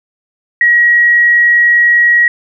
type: tone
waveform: sine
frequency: 1905 Hz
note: A#6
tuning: 37 cents sharp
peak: -5 dBFS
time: 0.61-2.28 s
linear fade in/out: 2 ms
effects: none